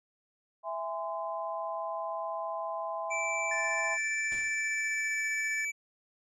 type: chord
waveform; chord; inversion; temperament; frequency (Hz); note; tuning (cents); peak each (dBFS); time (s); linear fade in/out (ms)
sine; E augmented; none; just; 659.3 / 824.1 / 1030.1; E5 / G#5 / B#5; 0 / -14 / -27; -36 / -39 / -37; 0.63-3.98; 50
type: tone with pitch glide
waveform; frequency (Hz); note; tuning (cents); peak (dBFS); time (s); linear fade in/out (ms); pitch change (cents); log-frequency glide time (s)
square; 2329 to 2304; D7 to D7; -15 to -34; -32; 3.1-5.72; 20; -19; 4.38-5.28
type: tone with tremolo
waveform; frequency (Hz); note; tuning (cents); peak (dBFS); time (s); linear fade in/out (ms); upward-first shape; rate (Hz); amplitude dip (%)
triangle; 1760; A6; 0; -31; 3.51-5.65; 5; square; 15; 25
type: noise with exponential decay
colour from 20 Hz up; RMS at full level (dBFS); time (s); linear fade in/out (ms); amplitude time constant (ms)
pink; -46; 4.32-4.74; 0; 90
effects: resampled to 24000 Hz